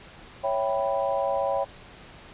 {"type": "chord", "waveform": "sine", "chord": "C# half-diminished seventh", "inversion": "none", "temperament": "equal", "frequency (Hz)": [554.4, 659.3, 784, 987.8], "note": ["C#5", "E5", "G5", "B5"], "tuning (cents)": [0, 0, 0, 0], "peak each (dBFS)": [-26, -30, -29, -32], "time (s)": [0.43, 1.65], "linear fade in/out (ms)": 20, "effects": ["pink hiss -47 dBFS RMS until 2.33 s", "resampled to 8000 Hz"]}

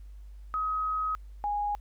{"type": "tone pair in turn", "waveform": "sine", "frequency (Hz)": [1267, 825.2], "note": ["D#6", "G#5"], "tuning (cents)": [31, -11], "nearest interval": "perfect fifth", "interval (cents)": 742, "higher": "first", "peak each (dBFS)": -27, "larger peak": "neither", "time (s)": [[0.54, 1.15], [1.44, 1.75]], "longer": "first", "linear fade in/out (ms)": 0, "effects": ["added 50 Hz sine -43 dBFS peak until 1.8 s", "pink hiss -70 dBFS RMS until 1.8 s"]}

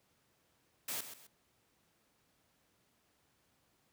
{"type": "noise with echo", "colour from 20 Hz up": "white", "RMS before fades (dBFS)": -39, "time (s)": [0.88, 1.01], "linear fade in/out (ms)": 5, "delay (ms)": 130, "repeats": 2, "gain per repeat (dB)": -10, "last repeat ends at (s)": 1.27, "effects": ["pink hiss -74 dBFS RMS until 3.92 s", "high-pass 80 Hz 12 dB/octave"]}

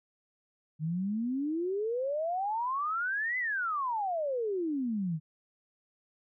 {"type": "exponential two-way sweep", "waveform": "sine", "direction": "up then down", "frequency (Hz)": [150, 2050, 150], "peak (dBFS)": -29, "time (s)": [0.79, 5.2], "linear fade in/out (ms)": 50, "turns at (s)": 3.38, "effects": []}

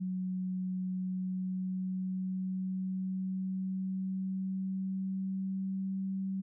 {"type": "tone with pitch glide", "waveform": "sine", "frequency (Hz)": [185, 191.86], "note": ["F#3", "G3"], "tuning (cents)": [0, -37], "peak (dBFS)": -32, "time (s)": [0, 6.42], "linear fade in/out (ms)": 20, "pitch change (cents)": 63, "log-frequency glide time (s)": [0.91, 6], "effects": []}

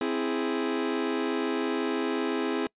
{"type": "chord", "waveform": "40% pulse", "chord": "C augmented", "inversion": "none", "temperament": "equal", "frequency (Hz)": [261.6, 329.6, 415.3], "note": ["C4", "E4", "G#4"], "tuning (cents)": [0, 0, 0], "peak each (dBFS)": -30, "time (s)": [0.01, 2.67], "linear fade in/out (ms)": 2, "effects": ["noise-tail reverb RT60 0.1 s tail -26 dB re dry", "resampled to 8000 Hz"]}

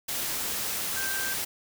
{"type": "tone in noise", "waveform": "sine", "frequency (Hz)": 1568, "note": "G6", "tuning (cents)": 0, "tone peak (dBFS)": -32, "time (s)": [0.96, 1.34], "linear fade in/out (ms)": 10, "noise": "white", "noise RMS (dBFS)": -31, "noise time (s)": [0.08, 1.45], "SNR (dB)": -4, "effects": []}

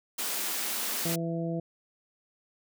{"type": "high-pass noise", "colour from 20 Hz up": "white", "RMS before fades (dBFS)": -32, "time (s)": [0.18, 1.16], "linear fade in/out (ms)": 10, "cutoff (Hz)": 190, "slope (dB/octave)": 96}
{"type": "harmonic tone", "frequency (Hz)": 166.6, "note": "E3", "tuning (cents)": 19, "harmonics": [1, 2, 3, 4], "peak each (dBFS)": [-31, -35, -38, -38], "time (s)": [1.05, 1.6], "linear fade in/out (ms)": 5}
{"effects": []}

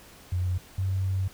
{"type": "tone pair in turn", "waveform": "sine", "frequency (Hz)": [90.4, 94.99], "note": ["F#2", "F#2"], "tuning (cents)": [-40, 46], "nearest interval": "minor second", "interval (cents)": 86, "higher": "second", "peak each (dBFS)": -24, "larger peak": "neither", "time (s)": [[0.32, 0.58], [0.78, 1.28]], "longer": "second", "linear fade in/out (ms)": 5, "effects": ["pink hiss -51 dBFS RMS until 1.33 s"]}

